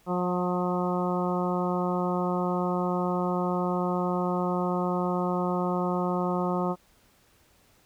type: harmonic tone with a mistuned harmonic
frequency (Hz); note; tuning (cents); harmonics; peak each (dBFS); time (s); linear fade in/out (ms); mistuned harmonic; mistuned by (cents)
179.1; F3; +44; 1 / 2 / 3 / 4 / 5 / 6 / 7; -28 / -31 / -33 / -34 / -35 / -36 / -36; 0.06-6.76; 50; 4; +16
effects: pink hiss -62 dBFS RMS until 7.85 s